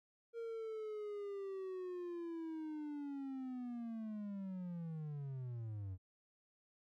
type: linear sweep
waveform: triangle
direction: down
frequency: 466.2 to 90.5 Hz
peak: -40 dBFS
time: 0.33-5.98 s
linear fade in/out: 50 ms
effects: none